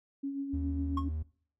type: tone with tremolo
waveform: sine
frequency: 277.2 Hz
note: C#4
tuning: in tune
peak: -31 dBFS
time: 0.23-1.09 s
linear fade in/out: 10 ms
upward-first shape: sine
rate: 7.3 Hz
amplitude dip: 45%
type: tone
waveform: triangle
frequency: 77.8 Hz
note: D#2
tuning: in tune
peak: -30 dBFS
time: 0.53-1.23 s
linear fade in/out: 10 ms
type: tone with exponential decay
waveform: triangle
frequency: 1085 Hz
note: C#6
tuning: 37 cents flat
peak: -27 dBFS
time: 0.97-1.07 s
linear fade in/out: 5 ms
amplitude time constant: 21 ms
effects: noise-tail reverb RT60 0.5 s tail -21 dB re dry + tanh soft clip ceiling -17 dBFS